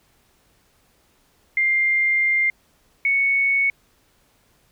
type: tone pair in turn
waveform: sine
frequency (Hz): 2100 / 2217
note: C7 / C#7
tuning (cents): +6 / 0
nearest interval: minor second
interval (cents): 94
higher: second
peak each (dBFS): -16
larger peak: neither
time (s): 1.57-2.5 / 3.05-3.7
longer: first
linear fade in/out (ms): 2
effects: pink hiss -61 dBFS RMS until 4.71 s